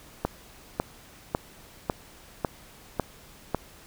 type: click train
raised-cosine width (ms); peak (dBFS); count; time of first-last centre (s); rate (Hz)
1; -10; 7; 0.25-3.547; 1.82
effects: pink hiss -51 dBFS RMS until 3.86 s